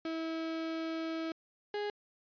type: tone pair in turn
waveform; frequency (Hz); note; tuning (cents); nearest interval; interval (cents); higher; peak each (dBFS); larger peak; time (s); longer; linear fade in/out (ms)
35% pulse; 324.5 / 413.8; E4 / G#4; -27 / -6; major third; 421; second; -33 / -32; second; 0.05-1.32 / 1.74-1.9; first; 2
effects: resampled to 11025 Hz